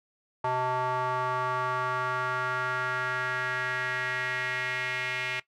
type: tone with band-pass filter sweep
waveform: square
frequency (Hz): 127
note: B2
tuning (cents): +49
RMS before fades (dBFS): -30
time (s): 0.44-5.4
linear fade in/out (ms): 5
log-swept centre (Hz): 920 to 2300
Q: 3.3
effects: noise-tail reverb RT60 0.1 s tail -18 dB re dry